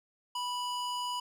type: tone with band-pass filter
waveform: square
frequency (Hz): 984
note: B5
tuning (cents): -7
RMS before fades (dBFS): -35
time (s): 0.35-1.2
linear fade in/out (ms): 5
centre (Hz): 3100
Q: 0.5
effects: none